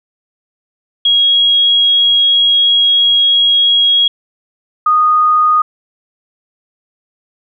sine tone pair in turn, 3299 / 1235.7 Hz, G#7 / D#6, -12 / -12 cents, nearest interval octave + perfect fourth, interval 1700 cents, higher first, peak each -7 dBFS, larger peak neither, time 1.05-4.08 / 4.86-5.62 s, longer first, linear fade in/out 5 ms, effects none

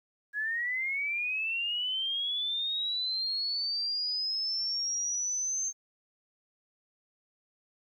sine linear sweep, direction up, 1661.2 to 6360 Hz, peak -29 dBFS, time 0.33-5.73 s, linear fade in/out 50 ms, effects 11-bit

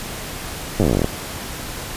slowing click train, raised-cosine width 2 ms, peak -4 dBFS, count 16, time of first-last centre 0.8-1.044 s, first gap 9 ms, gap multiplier 1.08, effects pink hiss -30 dBFS RMS until 1.96 s + resampled to 32000 Hz

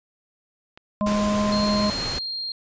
clicks, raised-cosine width 0.3 ms, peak -27 dBFS, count 2, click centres 0.775 / 1.011 s
harmonic tone, 207.7 Hz, G#3, in tune, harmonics 1 / 3 / 5, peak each -21 / -26 / -28 dBFS, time 1.01-1.9 s, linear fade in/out 0 ms
pink noise, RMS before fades -30 dBFS, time 1.06-2.19 s, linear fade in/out 5 ms
sine tone, 4213 Hz, C8, 11 cents sharp, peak -27 dBFS, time 1.52-2.52 s, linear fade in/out 2 ms
effects resampled to 16000 Hz

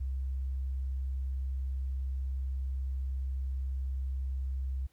sine tone, 65.9 Hz, C2, 13 cents sharp, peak -31 dBFS, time 0-4.87 s, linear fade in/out 10 ms, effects pink hiss -71 dBFS RMS until 4.92 s

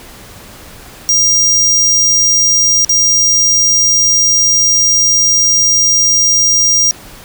square tone with dropouts, 5700 Hz, F8, 34 cents sharp, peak -8 dBFS, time 1.09-6.91 s, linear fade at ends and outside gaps 0 ms, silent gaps 2.848-2.894 s, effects pink hiss -35 dBFS RMS until 7.24 s

